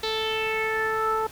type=tone with low-pass filter sweep; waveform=sawtooth; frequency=440 Hz; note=A4; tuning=in tune; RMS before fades=-26 dBFS; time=0.03-1.27 s; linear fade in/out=5 ms; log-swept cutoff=4100 to 1100 Hz; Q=5.6; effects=pink hiss -45 dBFS RMS until 1.31 s